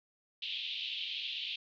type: band-pass noise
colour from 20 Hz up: white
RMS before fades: -39 dBFS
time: 0.42-1.56 s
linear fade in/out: 5 ms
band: 2700 to 3700 Hz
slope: 48 dB/octave
effects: none